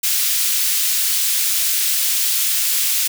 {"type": "high-pass noise", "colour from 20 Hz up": "white", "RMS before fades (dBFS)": -18, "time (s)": [0.03, 3.08], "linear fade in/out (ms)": 10, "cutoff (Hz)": 2600, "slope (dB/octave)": 12, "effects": []}